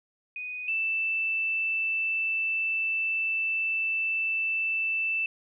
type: tone pair in turn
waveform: sine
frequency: 2489 / 2651 Hz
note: D#7 / E7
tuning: 0 / +9 cents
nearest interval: minor second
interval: 109 cents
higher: second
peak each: -33 / -25 dBFS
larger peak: second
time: 0.36-0.68 / 0.68-5.26 s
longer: second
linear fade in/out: 2 ms
effects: none